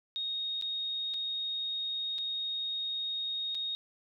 sine tone with dropouts, 3729 Hz, A#7, in tune, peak -32 dBFS, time 0.16-3.75 s, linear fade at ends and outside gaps 0 ms, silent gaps 0.613-0.623 / 1.138-1.142 / 2.182-2.186 / 3.547-3.551 s, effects none

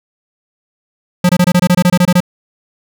square tone bursts, 178.6 Hz, F3, 39 cents sharp, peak -7 dBFS, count 13, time 1.24-2.204 s, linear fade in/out 5 ms, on 52 ms, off 24 ms, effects none

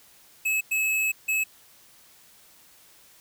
square tone bursts at uneven times, 2586 Hz, E7, 34 cents flat, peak -23 dBFS, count 3, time 0.45-0.61 / 0.71-1.12 / 1.28-1.44 s, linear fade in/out 10 ms, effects white hiss -55 dBFS RMS until 3.2 s

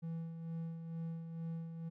triangle tone with tremolo, 164.81 Hz, E3, in tune, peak -36 dBFS, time 0.02-1.9 s, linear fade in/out 20 ms, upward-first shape sine, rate 2.2 Hz, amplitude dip 50%, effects none

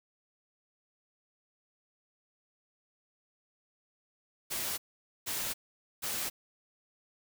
white noise bursts, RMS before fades -35 dBFS, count 3, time 4.5-6.3 s, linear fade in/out 20 ms, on 280 ms, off 480 ms, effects none

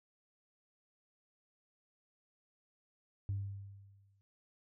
sine tone with exponential decay, 99.1 Hz, G2, 19 cents sharp, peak -31 dBFS, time 3.29-4.21 s, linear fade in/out 0 ms, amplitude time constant 200 ms, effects tanh soft clip ceiling -30 dBFS

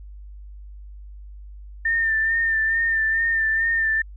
sine tone with vibrato, 1800 Hz, A6, 39 cents sharp, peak -18 dBFS, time 1.85-4.02 s, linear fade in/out 5 ms, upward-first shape sine, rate 2.3 Hz, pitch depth 32 cents each way, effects added 50 Hz sine -37 dBFS peak until 4.16 s

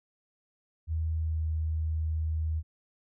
sine tone with pitch glide, 80.1 to 79.13 Hz, E2 to D#2, -49 to +30 cents, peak -27 dBFS, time 0.87-2.63 s, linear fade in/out 50 ms, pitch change -21 cents, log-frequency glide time 1.13-1.45 s, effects none

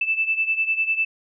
sine beating tone pair, 2637 / 2647 Hz, E7 / E7, 0 / +7 cents, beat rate 10 Hz, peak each -21 / -25 dBFS, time 0.01-1.05 s, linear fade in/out 5 ms, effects none

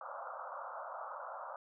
white band-pass noise, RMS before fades -45 dBFS, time 0.01-1.56 s, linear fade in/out 2 ms, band 530 to 1400 Hz, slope 96 dB/octave, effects none

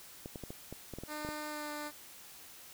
clicks, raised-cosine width 2 ms, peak -29 dBFS, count 10, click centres 0.259 / 0.358 / 0.437 / 0.505 / 0.726 / 0.937 / 0.986 / 1.036 / 1.249 / 1.289 s
10% pulse tone with pitch glide, 302 to 297.5 Hz, D4 to D4, +48 to +22 cents, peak -31 dBFS, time 1.07-1.92 s, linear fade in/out 50 ms, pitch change -26 cents, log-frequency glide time 1.47-1.72 s
effects white hiss -53 dBFS RMS until 2.73 s

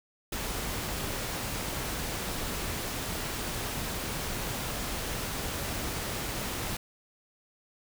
pink noise, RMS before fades -34 dBFS, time 0.32-6.77 s, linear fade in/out 5 ms, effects none

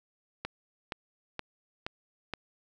click train, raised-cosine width 0.3 ms, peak -18 dBFS, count 5, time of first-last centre 0.45-2.337 s, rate 2.12 Hz, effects none

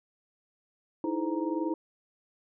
sine tone cluster, 309.8 / 330.4 / 428 / 515 / 934 Hz, D#4 / E4 / A4 / C5 / A#5, -7 / +4 / -48 / -28 / +3 cents, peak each -32 / -31 / -40 / -38 / -38 dBFS, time 1.04-1.74 s, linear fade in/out 2 ms, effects none

